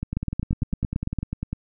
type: two click trains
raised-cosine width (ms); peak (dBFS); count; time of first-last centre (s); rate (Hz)
5; -14 / -12; 16 / 10; 0.03-1.53 / 0.17-1.187; 10 / 8.85
effects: none